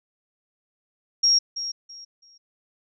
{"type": "tone with echo", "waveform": "sine", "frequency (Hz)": 5588, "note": "F8", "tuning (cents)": 0, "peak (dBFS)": -15, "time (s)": [1.23, 1.39], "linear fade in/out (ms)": 10, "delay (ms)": 330, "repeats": 3, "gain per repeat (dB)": -12, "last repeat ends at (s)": 2.38, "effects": []}